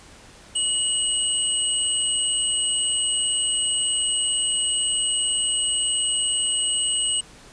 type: tone pair together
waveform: sine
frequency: 2920 / 8221 Hz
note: F#7 / C9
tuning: -24 / -32 cents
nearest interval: octave + tritone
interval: 1792 cents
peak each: -23 dBFS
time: 0.55-7.21 s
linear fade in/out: 10 ms
effects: pink hiss -47 dBFS RMS until 7.52 s + resampled to 22050 Hz